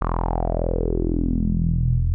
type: tone with low-pass filter sweep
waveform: sawtooth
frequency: 42 Hz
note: E1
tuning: 33 cents sharp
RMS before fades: -21 dBFS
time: 0.01-2.14 s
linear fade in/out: 0 ms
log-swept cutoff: 1200 to 95 Hz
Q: 5.5
effects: none